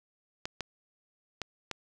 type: clicks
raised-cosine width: 0.2 ms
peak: -17 dBFS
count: 4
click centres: 0.455 / 0.607 / 1.417 / 1.713 s
effects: none